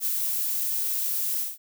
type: noise with ADSR envelope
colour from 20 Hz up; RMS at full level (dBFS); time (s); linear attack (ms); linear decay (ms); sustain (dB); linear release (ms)
violet; -25; 0-1.58; 55; 53; -2; 190
effects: none

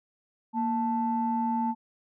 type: tone pair together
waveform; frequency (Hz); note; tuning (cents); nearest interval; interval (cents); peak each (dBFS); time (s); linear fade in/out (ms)
sine; 233.3 / 880; A#3 / A5; +2 / 0; octave + major seventh; 2298; -27; 0.53-1.75; 50
effects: tanh soft clip ceiling -17 dBFS

